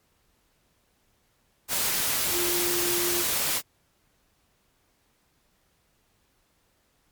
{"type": "tone in noise", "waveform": "sine", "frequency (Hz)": 349.7, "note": "F4", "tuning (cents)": 2, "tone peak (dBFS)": -29, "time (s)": [2.31, 3.25], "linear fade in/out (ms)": 50, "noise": "white", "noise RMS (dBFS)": -26, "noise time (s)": [1.68, 3.62], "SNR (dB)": -6, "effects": ["pink hiss -68 dBFS RMS until 7.11 s", "MP3 96 kbps"]}